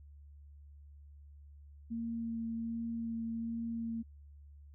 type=tone with vibrato; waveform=sine; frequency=229.2 Hz; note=A#3; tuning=29 cents flat; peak=-35 dBFS; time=1.9-4.03 s; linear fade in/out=20 ms; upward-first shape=sine; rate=1.3 Hz; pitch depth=11 cents each way; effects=added 72 Hz sine -52 dBFS peak until 4.74 s